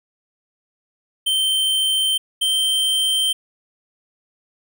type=tone pair in turn; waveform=square; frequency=3113 / 3127 Hz; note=G7 / G7; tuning=-13 / -5 cents; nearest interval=unison; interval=8 cents; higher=second; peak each=-17 dBFS; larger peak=neither; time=1.26-2.18 / 2.41-3.33 s; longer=neither; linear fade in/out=10 ms; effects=none